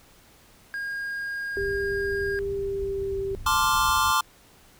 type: tone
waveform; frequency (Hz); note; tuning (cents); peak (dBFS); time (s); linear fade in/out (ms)
triangle; 1624; G#6; -39; -27; 0.74-2.39; 0
type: low-pass noise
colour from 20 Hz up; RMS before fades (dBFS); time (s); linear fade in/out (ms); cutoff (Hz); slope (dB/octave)
pink; -38; 1.56-4.12; 5; 110; 12
type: tone with pitch glide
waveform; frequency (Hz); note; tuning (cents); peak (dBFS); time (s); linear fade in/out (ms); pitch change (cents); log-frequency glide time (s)
sine; 397.4 to 390.3; G4 to G4; +24 to -8; -26; 1.57-3.35; 0; -32; 2.41-3.22
type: chord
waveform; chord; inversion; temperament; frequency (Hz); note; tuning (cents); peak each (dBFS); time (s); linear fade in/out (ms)
square; D minor seventh; second; equal; 880 / 1046.5 / 1174.7 / 1396.9; A5 / C6 / D6 / F6; 0 / 0 / 0 / 0; -29 / -25 / -25 / -28; 3.46-4.21; 5
effects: pink hiss -55 dBFS RMS until 4.79 s